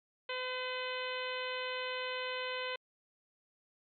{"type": "harmonic tone", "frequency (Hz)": 508, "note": "B4", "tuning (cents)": 49, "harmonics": [1, 2, 3, 4, 5, 6, 7, 8], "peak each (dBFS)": [-40, -43, -44, -44, -44, -44, -49, -50], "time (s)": [0.29, 2.76], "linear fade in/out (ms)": 5, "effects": ["MP3 64 kbps"]}